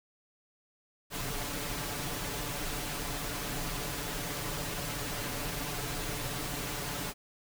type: noise with comb filter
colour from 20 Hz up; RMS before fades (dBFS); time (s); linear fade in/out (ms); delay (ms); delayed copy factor
pink; -36; 1.1-7.14; 50; 6.9; +0.65
effects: none